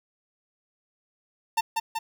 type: tone with echo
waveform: 45% pulse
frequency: 901 Hz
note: A5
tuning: 41 cents sharp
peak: -20 dBFS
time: 1.57-1.61 s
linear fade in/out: 10 ms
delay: 190 ms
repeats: 2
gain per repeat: -3 dB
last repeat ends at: 1.99 s
effects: none